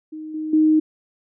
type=tone with level steps; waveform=sine; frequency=311.1 Hz; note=D#4; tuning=in tune; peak=-30 / -24 / -12 dBFS; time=0.12-0.8 s; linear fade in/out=10 ms; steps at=0.34 / 0.53 s; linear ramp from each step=5 ms; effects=none